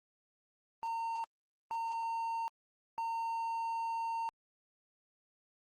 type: tone bursts at uneven times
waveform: triangle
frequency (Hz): 914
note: A#5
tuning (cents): -34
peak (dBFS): -32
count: 3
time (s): 0.83-1.24 / 1.71-2.48 / 2.98-4.29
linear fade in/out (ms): 0
effects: Opus 32 kbps